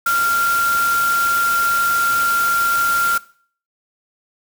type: tone in noise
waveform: sine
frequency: 1385 Hz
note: F6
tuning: 15 cents flat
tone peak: -14 dBFS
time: 0.06-3.18 s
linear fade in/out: 5 ms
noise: white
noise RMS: -26 dBFS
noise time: 0.06-3.18 s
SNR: +9 dB
effects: noise-tail reverb RT60 0.5 s tail -20 dB re dry